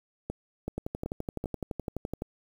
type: two click trains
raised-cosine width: 2 ms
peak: -19 / -19 dBFS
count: 4 / 18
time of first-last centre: 0.3-1.441 / 0.78-2.221 s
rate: 2.63 / 11.8 Hz
effects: 8-bit